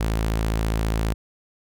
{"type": "tone", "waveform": "sawtooth", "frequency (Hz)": 54.8, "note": "A1", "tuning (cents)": -6, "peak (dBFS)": -17, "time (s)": [0, 1.14], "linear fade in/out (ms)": 10, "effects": []}